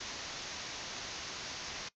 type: low-pass noise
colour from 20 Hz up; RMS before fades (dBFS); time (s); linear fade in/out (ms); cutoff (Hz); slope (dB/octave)
white; -43; 0-1.89; 10; 6600; 96
effects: noise-tail reverb RT60 0.1 s tail -19 dB re dry